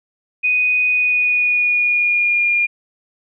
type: tone with pitch glide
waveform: sine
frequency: 2489 to 2414 Hz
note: D#7 to D7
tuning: 0 to +47 cents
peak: -13 dBFS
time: 0.43-2.67 s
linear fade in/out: 20 ms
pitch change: -53 cents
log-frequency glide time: 0.87-2.47 s
effects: none